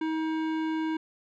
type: tone with hard clipping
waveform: sine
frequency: 317.6 Hz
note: D#4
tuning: 36 cents sharp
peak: -29 dBFS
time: 0.01-0.97 s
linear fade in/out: 5 ms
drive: 15 dB
effects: resampled to 16000 Hz